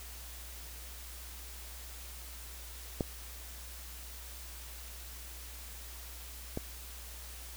clicks, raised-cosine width 2 ms, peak -17 / -21 dBFS, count 2, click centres 3.008 / 6.574 s, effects added 60 Hz sine -47 dBFS peak until 7.56 s + white hiss -49 dBFS RMS until 7.56 s

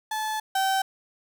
35% pulse tone pair in turn, 866 / 771.5 Hz, A5 / G5, -28 / -28 cents, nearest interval major second, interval 200 cents, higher first, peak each -25 / -20 dBFS, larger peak second, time 0.11-0.4 / 0.55-0.82 s, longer first, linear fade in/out 5 ms, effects none

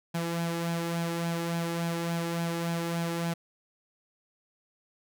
sawtooth tone with flanger, 168.5 Hz, E3, 38 cents sharp, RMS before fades -31 dBFS, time 0.14-3.34 s, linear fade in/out 10 ms, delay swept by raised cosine 1.2 to 2.4 ms, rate 3.5 Hz, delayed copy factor +0.5, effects none

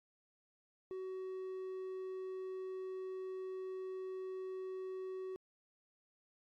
triangle tone, 375.6 Hz, F#4, 26 cents sharp, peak -39 dBFS, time 0.91-5.36 s, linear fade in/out 0 ms, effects AAC 64 kbps

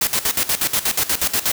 white noise with tremolo, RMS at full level -18 dBFS, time 0.01-1.52 s, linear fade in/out 5 ms, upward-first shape square, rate 8.3 Hz, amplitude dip 80%, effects none

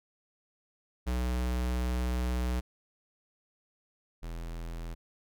square tone pair in turn, 61.7 / 41.73 Hz, B1 / E1, -1 / +22 cents, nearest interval perfect fifth, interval 677 cents, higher first, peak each -29 / -37 dBFS, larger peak first, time 1.06-2.61 / 4.22-4.95 s, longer first, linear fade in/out 20 ms, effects none

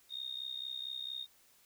sine tone with amplitude modulation, 3700 Hz, A#7, 14 cents flat, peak -35 dBFS, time 0.09-1.27 s, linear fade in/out 50 ms, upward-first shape sine, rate 64.4 Hz, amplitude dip 85%, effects white hiss -66 dBFS RMS until 1.65 s

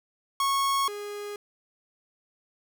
45% pulse tone pair in turn, 1100 / 412 Hz, C#6 / G#4, -14 / -14 cents, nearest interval octave + perfect fourth, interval 1700 cents, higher first, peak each -23 / -34 dBFS, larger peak first, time 0.4-0.88 / 0.88-1.36 s, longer neither, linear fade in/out 2 ms, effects none

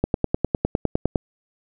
click train, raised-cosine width 2 ms, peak -5 dBFS, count 12, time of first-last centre 0.04-1.158 s, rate 9.84 Hz, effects none

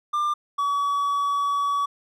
triangle tone pair in turn, 1193 / 1136.4 Hz, D6 / C#6, +27 / +43 cents, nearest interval minor second, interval 84 cents, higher first, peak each -19 dBFS, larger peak neither, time 0.13-0.34 / 0.58-1.86 s, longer second, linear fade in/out 10 ms, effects none

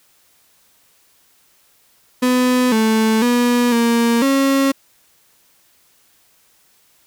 35% pulse tone with pitch steps, 251.2 / 220.5 / 242.6 / 233.5 / 272.7 Hz, B3 / A3 / B3 / A#3 / C#4, +30 / +4 / -31 / +3 / -28 cents, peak -11 dBFS, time 2.22-4.72 s, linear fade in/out 10 ms, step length 500 ms, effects white hiss -56 dBFS RMS until 7.06 s

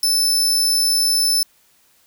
sawtooth tone, 5274 Hz, E8, in tune, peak -12 dBFS, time 0.03-1.43 s, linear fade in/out 2 ms, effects white hiss -57 dBFS RMS until 2.06 s

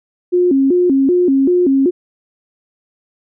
sine tone with vibrato, 311.1 Hz, D#4, in tune, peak -9 dBFS, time 0.32-1.91 s, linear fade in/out 20 ms, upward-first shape square, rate 2.6 Hz, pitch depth 240 cents each way, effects none

